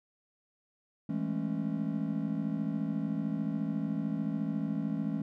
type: chord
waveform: triangle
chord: A major seventh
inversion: second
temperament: just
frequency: 165 / 206.2 / 220 / 275 Hz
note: E3 / G#3 / A3 / C#4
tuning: +2 / -12 / 0 / -14 cents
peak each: -34 dBFS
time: 1.09-5.22 s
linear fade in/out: 5 ms
effects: none